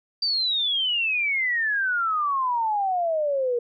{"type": "exponential sweep", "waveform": "sine", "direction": "down", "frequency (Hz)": [4699, 470], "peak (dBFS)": -21, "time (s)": [0.22, 3.59], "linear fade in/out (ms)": 5, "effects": []}